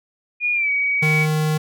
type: tone with pitch glide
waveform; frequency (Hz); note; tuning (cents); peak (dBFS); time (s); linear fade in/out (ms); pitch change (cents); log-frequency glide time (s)
sine; 2439 to 2263; D#7 to C#7; -35 to +35; -17; 0.4-1.27; 50; -130; 0.53-0.7
type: tone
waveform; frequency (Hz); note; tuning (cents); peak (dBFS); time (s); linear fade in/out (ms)
square; 154.6; D#3; -11; -18; 1.02-1.58; 10
effects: none